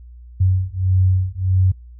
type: beating tone pair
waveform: sine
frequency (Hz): 92.5 / 94.1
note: F#2 / F#2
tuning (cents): 0 / +30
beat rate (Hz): 1.6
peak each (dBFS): -17 / -17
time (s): 0.4-1.72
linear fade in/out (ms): 10
effects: noise-tail reverb RT60 0.2 s tail -24 dB re dry + added 60 Hz sine -37 dBFS peak until 1.99 s